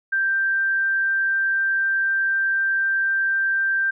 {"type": "tone", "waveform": "sine", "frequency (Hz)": 1574, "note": "G6", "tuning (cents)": 7, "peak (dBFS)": -18, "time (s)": [0.12, 3.91], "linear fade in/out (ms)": 10, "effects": []}